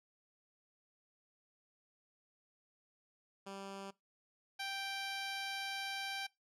10% pulse tone pair in turn, 196 / 784 Hz, G3 / G5, 0 / 0 cents, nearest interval 2 octaves, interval 2400 cents, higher second, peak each -37 / -31 dBFS, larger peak second, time 3.46-3.91 / 4.59-6.27 s, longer second, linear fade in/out 10 ms, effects noise-tail reverb RT60 0.2 s tail -22 dB re dry + low-pass 9000 Hz 12 dB/octave

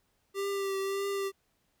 square tone with vibrato, 393.1 Hz, G4, 5 cents sharp, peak -31 dBFS, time 0.34-1.32 s, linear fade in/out 50 ms, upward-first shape triangle, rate 1.7 Hz, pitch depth 27 cents each way, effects pink hiss -74 dBFS RMS until 1.8 s

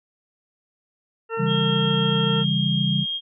harmonic tone, 453.9 Hz, A#4, 46 cents flat, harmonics 1 / 2 / 3 / 4 / 6, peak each -26 / -34 / -30 / -38 / -37 dBFS, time 1.29-2.45 s, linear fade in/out 50 ms
sine chord, C# diminished, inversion none, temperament just, 138.59 / 166.31 / 199.57 Hz, C#3 / E3 / G3, 0 / +16 / +31 cents, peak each -24 dBFS, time 1.37-3.06 s, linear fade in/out 50 ms
sine tone, 3235 Hz, G#7, 46 cents flat, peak -24 dBFS, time 1.46-3.21 s, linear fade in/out 50 ms
effects none

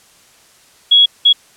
sine tone bursts at uneven times, 3337 Hz, G#7, 8 cents sharp, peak -5 dBFS, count 2, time 0.91-1.06 / 1.25-1.33 s, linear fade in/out 10 ms, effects white hiss -48 dBFS RMS until 1.56 s + low-pass 10000 Hz 12 dB/octave

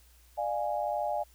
sine chord, D diminished, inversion none, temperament equal with one note detuned, 596.6 / 698.5 / 830.6 Hz, D5 / F5 / Ab5, +27 / 0 / 0 cents, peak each -33 dBFS, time 0.37-1.24 s, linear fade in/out 20 ms, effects added 60 Hz sine -58 dBFS peak until 1.34 s + white hiss -63 dBFS RMS until 1.34 s

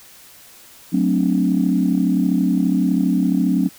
sine chord, D dominant seventh, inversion first, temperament equal, 185 / 220 / 261.6 / 293.7 Hz, F#3 / A3 / C4 / D4, 0 / 0 / 0 / 0 cents, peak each -18 / -22 / -19 / -21 dBFS, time 0.92-3.69 s, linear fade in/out 20 ms, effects tanh soft clip ceiling -5 dBFS + white hiss -45 dBFS RMS until 3.78 s

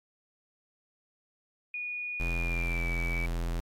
sine tone with pitch glide, 2455 to 2291 Hz, D#7 to D7, -24 to -44 cents, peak -33 dBFS, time 1.74-3.26 s, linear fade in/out 2 ms, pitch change -120 cents, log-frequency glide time 2.31-2.91 s
square tone, 42.41 Hz, E1, 50 cents sharp, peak -30 dBFS, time 2.2-3.6 s, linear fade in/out 0 ms
effects AAC 64 kbps

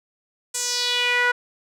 sawtooth tone with band-pass filter sweep, 489.3 Hz, B4, 16 cents flat, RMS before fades -22 dBFS, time 0.54-1.32 s, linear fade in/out 10 ms, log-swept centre 8000 to 1500 Hz, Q 3, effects none

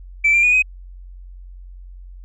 sine tone with pitch steps, 2324 / 2376 / 2460 / 2517 Hz, D7 / D7 / D#7 / D#7, -19 / +20 / -20 / +19 cents, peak -10 dBFS, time 0.24-0.624 s, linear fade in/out 10 ms, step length 96 ms, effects tanh soft clip ceiling -8 dBFS + added 45 Hz sine -35 dBFS peak until 2.24 s

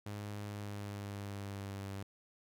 sawtooth tone with pitch glide, 103.2 to 98.43 Hz, G#2 to G2, -10 to +8 cents, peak -37 dBFS, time 0.06-2.03 s, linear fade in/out 5 ms, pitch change -82 cents, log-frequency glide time 0.46-1.84 s, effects none

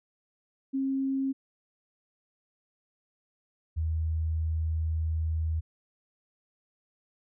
sine tone pair in turn, 269.1 / 80 Hz, C4 / D#2, +49 / +49 cents, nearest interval octave + major sixth, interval 2100 cents, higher first, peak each -26 dBFS, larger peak neither, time 0.73-1.33 / 3.76-5.61 s, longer second, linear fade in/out 20 ms, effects none

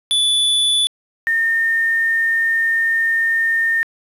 square / sine tone pair in turn, 3468 / 1822.3 Hz, A7 / A#6, -26 / -40 cents, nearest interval major seventh, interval 1114 cents, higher first, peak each -14 dBFS, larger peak neither, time 0.11-0.87 / 1.27-3.83 s, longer second, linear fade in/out 0 ms, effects resampled to 32000 Hz + 7-bit

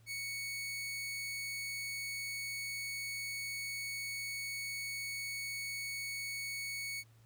sawtooth tone, 2222 Hz, C#7, 4 cents sharp, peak -35 dBFS, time 0.06-7.04 s, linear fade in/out 50 ms, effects added 113 Hz sine -60 dBFS peak until 7.25 s + pink hiss -70 dBFS RMS until 7.25 s

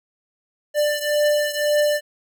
square beating tone pair, 592 / 593.9 Hz, D5 / D5, +14 / +19 cents, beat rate 1.9 Hz, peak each -20 / -23 dBFS, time 0.74-2.01 s, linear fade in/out 50 ms, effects none

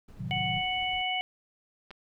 brown noise with tremolo, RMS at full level -48 dBFS, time 0.08-1.02 s, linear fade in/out 5 ms, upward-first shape triangle, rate 11 Hz, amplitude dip 30%
sine chord, A diminished seventh, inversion none, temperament equal, 110 / 130.81 / 155.56 / 185 Hz, A2 / C3 / Eb3 / Gb3, 0 / 0 / 0 / 0 cents, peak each -38 dBFS, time 0.17-0.62 s, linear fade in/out 50 ms
harmonic tone, 740 Hz, F#5, in tune, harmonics 1 / 3 / 4, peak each -32 / -32 / -32 dBFS, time 0.31-1.21 s, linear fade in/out 0 ms
clicks, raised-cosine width 0.3 ms, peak -30 dBFS, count 2, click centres 1.907 / 1.912 s
effects none

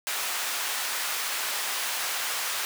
pink high-pass noise, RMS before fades -30 dBFS, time 0.07-2.65 s, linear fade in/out 0 ms, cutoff 1100 Hz, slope 12 dB/octave, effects none

